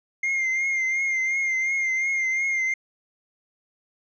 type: tone with vibrato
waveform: triangle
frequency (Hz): 2112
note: C7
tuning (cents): +16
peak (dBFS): -20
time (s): 0.23-2.74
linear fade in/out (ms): 5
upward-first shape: triangle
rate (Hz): 2.8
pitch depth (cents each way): 47
effects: resampled to 16000 Hz